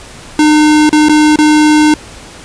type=tone with dropouts; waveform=square; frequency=303.7 Hz; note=D#4; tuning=42 cents flat; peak=-5 dBFS; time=0.39-1.94 s; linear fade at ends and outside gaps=2 ms; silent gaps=0.893-0.928 / 1.086-1.094 / 1.359-1.387 s; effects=pink hiss -32 dBFS RMS until 2.44 s + resampled to 22050 Hz